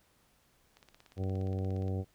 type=click train; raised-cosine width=0.2 ms; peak=-38 dBFS; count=20; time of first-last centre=0.77-1.881 s; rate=17.1 Hz
type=harmonic tone; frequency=95.2 Hz; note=F#2; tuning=50 cents sharp; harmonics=1 / 2 / 3 / 4 / 5 / 6 / 7 / 8; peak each=-32 / -40 / -43 / -44 / -44 / -49 / -54 / -51 dBFS; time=1.16-2.05 s; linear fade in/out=50 ms
effects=pink hiss -69 dBFS RMS until 2.14 s